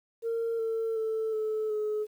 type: tone with pitch steps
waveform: sine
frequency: 459.1 / 450.4 / 441.9 / 433.6 / 425.4 Hz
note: A#4 / A4 / A4 / A4 / G#4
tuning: -26 / +40 / +7 / -25 / +42 cents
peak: -26 dBFS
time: 0.22-2.07 s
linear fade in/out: 50 ms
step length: 370 ms
effects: tanh soft clip ceiling -25 dBFS + 10-bit